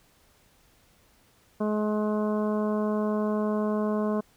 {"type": "harmonic tone", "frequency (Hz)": 211.9, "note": "G#3", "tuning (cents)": 35, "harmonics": [1, 2, 3, 4, 5, 6, 7], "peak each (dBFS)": [-26, -30, -32, -43, -36, -46, -47], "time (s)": [1.6, 4.21], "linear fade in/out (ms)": 10, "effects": ["pink hiss -62 dBFS RMS until 4.36 s"]}